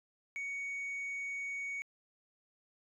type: tone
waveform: sine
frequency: 2235 Hz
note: C#7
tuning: 14 cents sharp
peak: -34 dBFS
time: 0.36-1.82 s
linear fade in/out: 0 ms
effects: tanh soft clip ceiling -36 dBFS